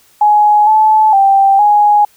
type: tone with pitch steps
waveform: sine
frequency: 838 / 866 / 785 / 831 Hz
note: G#5 / A5 / G5 / G#5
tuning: +15 / -28 / +2 / +1 cents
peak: -5 dBFS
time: 0.21-2.05 s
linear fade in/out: 5 ms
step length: 460 ms
effects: white hiss -49 dBFS RMS until 2.16 s